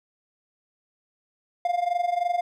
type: tone with amplitude modulation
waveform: triangle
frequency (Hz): 703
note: F5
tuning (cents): +11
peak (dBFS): -17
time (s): 1.65-2.41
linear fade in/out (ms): 2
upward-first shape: sine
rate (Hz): 23.2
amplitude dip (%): 80
effects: none